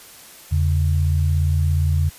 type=tone pair together; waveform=sine; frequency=83.84 / 141 Hz; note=E2 / C#3; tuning=+30 / +30 cents; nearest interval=major sixth; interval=900 cents; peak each=-16 / -22 dBFS; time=0.51-2.1 s; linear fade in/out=20 ms; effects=white hiss -43 dBFS RMS until 2.18 s + resampled to 32000 Hz